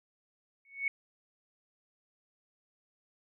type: tone with exponential growth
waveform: sine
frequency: 2217 Hz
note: C#7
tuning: in tune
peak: -25 dBFS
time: 0.65-0.88 s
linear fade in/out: 2 ms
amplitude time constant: 50 ms
effects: none